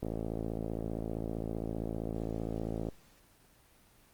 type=click train; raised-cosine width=2 ms; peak=-22 dBFS; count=159; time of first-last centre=0.03-2.887 s; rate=55.3 Hz; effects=pink hiss -63 dBFS RMS until 4.13 s + Opus 24 kbps